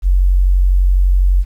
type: tone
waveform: sine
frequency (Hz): 45.99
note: F#1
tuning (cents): -10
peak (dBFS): -8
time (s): 0.02-1.45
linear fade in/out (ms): 50
effects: 8-bit